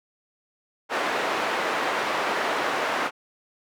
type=band-pass noise; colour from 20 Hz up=white; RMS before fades=-26 dBFS; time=0.89-3.11 s; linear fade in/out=50 ms; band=360 to 1500 Hz; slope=12 dB/octave; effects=none